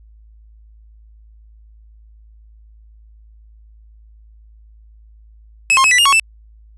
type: tone with pitch steps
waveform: 45% pulse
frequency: 2584 / 1064 / 2571 / 1973 / 2832 / 1109 / 2650 Hz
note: E7 / C6 / E7 / B6 / F7 / C#6 / E7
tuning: -35 / +29 / -44 / -2 / +23 / 0 / +9 cents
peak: -9 dBFS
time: 5.7-6.197 s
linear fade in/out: 0 ms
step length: 71 ms
effects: added 54 Hz sine -42 dBFS peak until 6.77 s + resampled to 24000 Hz